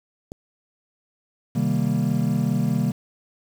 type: click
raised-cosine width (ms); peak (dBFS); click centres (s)
2; -22; 0.319
type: chord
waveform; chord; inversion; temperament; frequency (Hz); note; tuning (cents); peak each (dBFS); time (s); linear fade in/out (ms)
triangle; C minor seventh; none; equal; 130.81 / 155.56 / 196 / 233.1; C3 / Eb3 / G3 / Bb3; 0 / 0 / 0 / 0; -23; 1.55-2.92; 10
effects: 7-bit